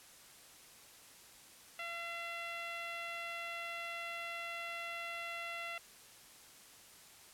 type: tone with low-pass filter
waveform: 10% pulse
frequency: 680 Hz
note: F5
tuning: 46 cents flat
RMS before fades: -43 dBFS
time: 1.79-5.78 s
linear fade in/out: 2 ms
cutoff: 2600 Hz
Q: 1.9
effects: white hiss -58 dBFS RMS until 7.33 s + low-pass 12000 Hz 12 dB/octave